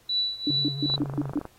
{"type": "tone with tremolo", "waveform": "sine", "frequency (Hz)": 3951, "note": "B7", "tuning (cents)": 0, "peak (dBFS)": -21, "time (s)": [0.09, 0.96], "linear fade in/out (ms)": 5, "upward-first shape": "triangle", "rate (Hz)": 2.6, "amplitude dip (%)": 90}
{"type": "tone bursts", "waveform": "sine", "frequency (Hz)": 293.7, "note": "D4", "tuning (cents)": 0, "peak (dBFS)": -22, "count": 6, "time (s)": [0.47, 1.392], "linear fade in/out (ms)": 2, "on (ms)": 37, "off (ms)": 140}
{"type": "tone with vibrato", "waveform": "triangle", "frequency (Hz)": 138.59, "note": "C#3", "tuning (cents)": 0, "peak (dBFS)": -29, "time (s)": [0.49, 1.32], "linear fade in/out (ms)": 10, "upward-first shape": "sine", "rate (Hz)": 11, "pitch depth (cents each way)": 52}
{"type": "click train", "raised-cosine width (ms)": 1, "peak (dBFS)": -22, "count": 15, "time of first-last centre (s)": [0.9, 1.453], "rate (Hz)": 25.3}
{"effects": ["pink hiss -59 dBFS RMS until 1.58 s", "AAC 48 kbps"]}